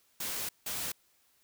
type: noise bursts at uneven times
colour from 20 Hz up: white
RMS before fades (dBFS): -36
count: 2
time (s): 0.2-0.49 / 0.66-0.92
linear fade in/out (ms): 5
effects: white hiss -69 dBFS RMS until 1.43 s